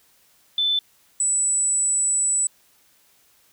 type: tone pair in turn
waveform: sine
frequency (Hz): 3520 / 7932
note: A7 / B8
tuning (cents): 0 / +7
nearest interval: octave + major second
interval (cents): 1407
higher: second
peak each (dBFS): -18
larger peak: neither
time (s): 0.58-0.79 / 1.2-2.47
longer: second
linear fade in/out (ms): 2
effects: white hiss -59 dBFS RMS until 3.52 s